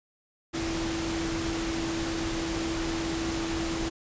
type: tone in noise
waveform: sine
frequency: 329.6 Hz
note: E4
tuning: in tune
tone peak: -30 dBFS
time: 0.53-3.9 s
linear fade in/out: 20 ms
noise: pink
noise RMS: -33 dBFS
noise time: 0.53-3.9 s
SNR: 0 dB
effects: resampled to 16000 Hz